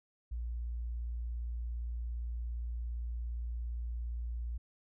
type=tone; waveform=sine; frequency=58.7 Hz; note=A#1; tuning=13 cents sharp; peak=-35 dBFS; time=0.31-4.58 s; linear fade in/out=10 ms; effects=none